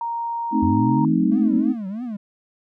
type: tone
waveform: sine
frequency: 932.3 Hz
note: A#5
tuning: in tune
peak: -23 dBFS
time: 0.01-1.05 s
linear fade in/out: 2 ms
type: chord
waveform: sine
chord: A diminished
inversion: none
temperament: equal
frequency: 220 / 261.6 / 311.1 Hz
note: A3 / C4 / Eb4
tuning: 0 / 0 / 0 cents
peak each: -21 dBFS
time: 0.51-1.75 s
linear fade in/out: 50 ms
type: linear sweep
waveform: sine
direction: up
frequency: 83.2 to 244.8 Hz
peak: -21 dBFS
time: 0.62-1.6 s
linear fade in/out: 10 ms
type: tone with vibrato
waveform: triangle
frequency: 217.7 Hz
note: A3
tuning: 18 cents flat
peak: -24 dBFS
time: 1.31-2.17 s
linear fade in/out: 10 ms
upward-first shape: triangle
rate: 3.1 Hz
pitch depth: 290 cents each way
effects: none